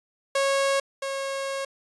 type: tone pair in turn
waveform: sawtooth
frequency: 549 / 545.5 Hz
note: C#5 / C#5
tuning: -17 / -28 cents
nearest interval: unison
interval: 11 cents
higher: first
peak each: -17 / -24 dBFS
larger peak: first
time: 0.35-0.8 / 1.02-1.65 s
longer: second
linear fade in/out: 5 ms
effects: resampled to 24000 Hz